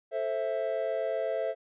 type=chord; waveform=triangle; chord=A minor; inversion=none; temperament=just; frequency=440 / 528 / 660 Hz; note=A4 / C5 / E5; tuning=0 / +16 / +2 cents; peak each=-33 / -31 / -29 dBFS; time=0.11-1.55 s; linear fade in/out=50 ms; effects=resampled to 8000 Hz